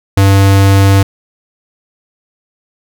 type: tone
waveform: square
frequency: 98 Hz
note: G2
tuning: in tune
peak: -5 dBFS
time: 0.17-1.03 s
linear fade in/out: 5 ms
effects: none